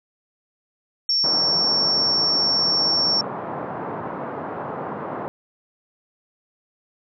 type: tone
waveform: sine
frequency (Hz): 5470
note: F8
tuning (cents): -37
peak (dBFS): -17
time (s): 1.09-3.21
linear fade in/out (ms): 2
type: band-pass noise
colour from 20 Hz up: white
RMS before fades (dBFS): -30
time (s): 1.24-5.28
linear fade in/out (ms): 0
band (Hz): 120 to 1100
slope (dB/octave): 24
effects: none